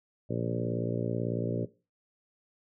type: harmonic tone with a mistuned harmonic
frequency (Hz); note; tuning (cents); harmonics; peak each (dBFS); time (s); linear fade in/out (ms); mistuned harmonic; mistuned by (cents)
58.27; A#1; 0; 2 / 3 / 4 / 5 / 6 / 7 / 8 / 9 / 10; -34 / -36 / -37 / -38 / -39 / -39 / -40 / -41 / -41; 0.29-1.66; 20; 2; +17
effects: noise-tail reverb RT60 0.3 s tail -18 dB re dry